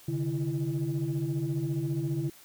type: tone cluster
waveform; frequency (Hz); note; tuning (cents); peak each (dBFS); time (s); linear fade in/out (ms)
sine; 134.2 / 148.9 / 333.7; C3 / D3 / E4; +44 / +24 / +21; -31 / -30 / -32; 0.08-2.3; 5
effects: tanh soft clip ceiling -22 dBFS + white hiss -54 dBFS RMS until 2.44 s